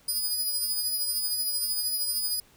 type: tone with tremolo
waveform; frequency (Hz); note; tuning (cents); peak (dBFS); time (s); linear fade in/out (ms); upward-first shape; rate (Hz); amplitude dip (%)
15% pulse; 4949; D#8; -10; -18; 0.08-2.4; 5; triangle; 13; 45
effects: pink hiss -59 dBFS RMS until 2.56 s